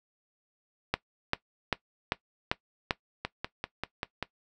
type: two click trains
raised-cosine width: 0.3 ms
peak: -9 / -15 dBFS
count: 6 / 6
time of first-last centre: 0.94-2.909 / 3.25-4.227 s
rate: 2.54 / 5.12 Hz
effects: noise-tail reverb RT60 0.1 s tail -18 dB re dry